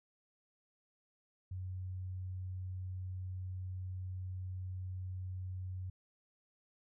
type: tone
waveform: sine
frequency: 92.5 Hz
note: F#2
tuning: in tune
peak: -39 dBFS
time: 1.51-5.9 s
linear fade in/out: 5 ms
effects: none